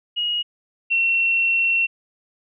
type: tone pair in turn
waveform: sine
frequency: 2886 / 2718 Hz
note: F#7 / F7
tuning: -44 / -48 cents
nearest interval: minor second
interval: 104 cents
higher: first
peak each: -20 / -16 dBFS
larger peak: second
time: 0.16-0.43 / 0.9-1.87 s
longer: second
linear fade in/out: 20 ms
effects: none